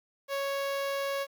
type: tone with notch filter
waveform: sawtooth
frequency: 554.4 Hz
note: C#5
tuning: in tune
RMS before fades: -32 dBFS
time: 0.28-1.27 s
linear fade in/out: 50 ms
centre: 8200 Hz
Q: 1.5
effects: 10-bit